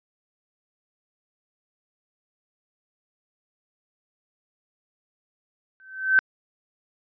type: tone with exponential growth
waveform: sine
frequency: 1540 Hz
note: G6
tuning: 31 cents flat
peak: -11 dBFS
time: 5.8-6.19 s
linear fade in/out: 0 ms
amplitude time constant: 84 ms
effects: resampled to 11025 Hz